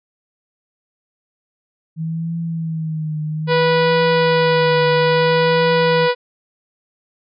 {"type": "tone with vibrato", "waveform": "sine", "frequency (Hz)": 160, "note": "D#3", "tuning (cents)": 49, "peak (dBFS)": -20, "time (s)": [1.96, 6.09], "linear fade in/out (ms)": 50, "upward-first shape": "triangle", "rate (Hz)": 0.6, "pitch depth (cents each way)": 81}
{"type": "harmonic tone", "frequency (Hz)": 490, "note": "B4", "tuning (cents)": -14, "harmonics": [1, 2, 3, 4, 5, 6, 7, 8, 9, 10], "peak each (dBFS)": [-14, -20, -24, -26, -28, -30, -31, -32, -33, -34], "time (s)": [3.47, 6.15], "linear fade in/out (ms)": 50}
{"effects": []}